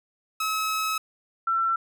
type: tone pair in turn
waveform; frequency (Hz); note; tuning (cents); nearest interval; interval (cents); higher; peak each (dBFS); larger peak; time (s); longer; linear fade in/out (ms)
sawtooth / sine; 1287 / 1345.7; E6 / E6; -42 / +35; minor second; 77; second; -21; neither; 0.4-0.98 / 1.47-1.76; first; 5
effects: none